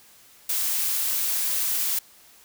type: noise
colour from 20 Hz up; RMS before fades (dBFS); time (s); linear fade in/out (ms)
blue; -25; 0.49-1.99; 5
effects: white hiss -53 dBFS RMS until 2.44 s